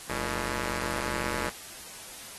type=ring-modulated tone; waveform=5% pulse; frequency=128.4 Hz; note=C3; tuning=32 cents flat; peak=-17 dBFS; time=0.09-1.5 s; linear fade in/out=10 ms; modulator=731 Hz; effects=white hiss -44 dBFS RMS until 2.38 s + AAC 32 kbps